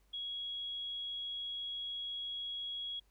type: tone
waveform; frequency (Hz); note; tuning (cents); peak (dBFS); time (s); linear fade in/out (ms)
sine; 3322; G#7; 0; -38; 0.13-3; 10
effects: added 50 Hz sine -67 dBFS peak until 3.1 s + pink hiss -75 dBFS RMS until 3.1 s